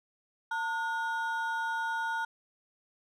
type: ring-modulated tone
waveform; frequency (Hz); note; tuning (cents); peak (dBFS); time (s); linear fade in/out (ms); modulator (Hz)
triangle; 1174.7; D6; 0; -25; 0.51-2.25; 5; 270
effects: none